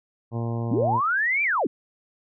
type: harmonic tone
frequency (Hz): 116.54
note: A#2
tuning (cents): 0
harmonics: 1 / 2 / 3 / 4 / 5 / 6 / 7 / 8 / 9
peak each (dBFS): -26 / -32 / -36 / -38 / -40 / -42 / -43 / -44 / -45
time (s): 0.31-1.01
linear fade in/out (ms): 50
type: linear two-way sweep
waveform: sine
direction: up then down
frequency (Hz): 199.5 to 2394 to 199.5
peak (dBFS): -20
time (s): 0.71-1.67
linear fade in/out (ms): 5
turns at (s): 1.43
effects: none